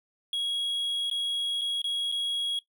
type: tone with dropouts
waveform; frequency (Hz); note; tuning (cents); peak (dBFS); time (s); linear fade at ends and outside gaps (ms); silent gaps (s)
triangle; 3314; G#7; -4; -25; 0.33-2.59; 2; 1.1-1.112 / 1.612-1.616 / 1.818-1.842 / 2.117-2.122
effects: noise-tail reverb RT60 0.1 s tail -18 dB re dry